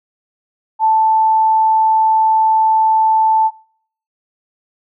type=tone; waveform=sine; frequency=880 Hz; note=A5; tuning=in tune; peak=-9 dBFS; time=0.79-3.51 s; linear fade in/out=50 ms; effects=noise-tail reverb RT60 0.6 s tail -25 dB re dry